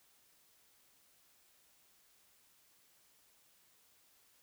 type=silence; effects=white hiss -69 dBFS RMS until 4.42 s